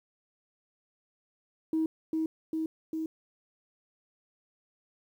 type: tone with echo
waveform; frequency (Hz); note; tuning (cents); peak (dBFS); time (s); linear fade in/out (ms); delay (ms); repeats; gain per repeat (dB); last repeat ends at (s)
sine; 318.9; D#4; +43; -24; 1.73-1.86; 2; 400; 3; -2; 3.06
effects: tanh soft clip ceiling -21 dBFS + 10-bit